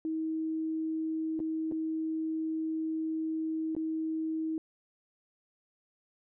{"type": "tone with dropouts", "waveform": "sine", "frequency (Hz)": 318.5, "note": "D#4", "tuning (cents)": 41, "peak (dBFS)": -30, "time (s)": [0.05, 4.58], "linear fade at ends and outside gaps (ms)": 1, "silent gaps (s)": [[1.393, 1.401], [1.714, 1.721], [3.751, 3.765]], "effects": []}